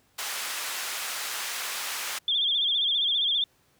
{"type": "band-pass noise", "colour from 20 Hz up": "pink", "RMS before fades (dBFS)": -33, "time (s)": [0.18, 2.19], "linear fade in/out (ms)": 10, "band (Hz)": [1200, 15000], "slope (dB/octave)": 12}
{"type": "tone with vibrato", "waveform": "sine", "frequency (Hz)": 3390, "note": "G#7", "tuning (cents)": 35, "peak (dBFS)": -22, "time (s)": [2.28, 3.44], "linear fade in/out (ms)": 2, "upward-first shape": "sine", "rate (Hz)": 15, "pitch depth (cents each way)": 95}
{"effects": ["pink hiss -65 dBFS RMS until 3.79 s", "high-pass 60 Hz 12 dB/octave"]}